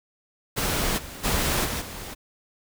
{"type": "noise with level steps", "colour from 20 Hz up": "pink", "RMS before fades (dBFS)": [-25, -39, -24, -29, -37], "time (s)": [0.56, 2.15], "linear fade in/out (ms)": 20, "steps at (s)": [0.97, 1.23, 1.64, 1.8], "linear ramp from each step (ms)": 20, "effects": []}